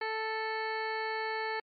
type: harmonic tone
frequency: 440 Hz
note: A4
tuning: in tune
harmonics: 1 / 2 / 3 / 4 / 5 / 6 / 7 / 9 / 10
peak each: -37 / -36 / -44 / -38 / -41 / -53 / -53 / -54 / -47 dBFS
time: 0.01-1.6 s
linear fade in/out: 5 ms
effects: MP3 48 kbps